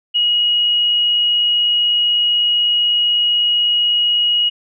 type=tone; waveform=sine; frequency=2896 Hz; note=F#7; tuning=38 cents flat; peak=-12 dBFS; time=0.14-4.5 s; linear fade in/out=20 ms; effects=none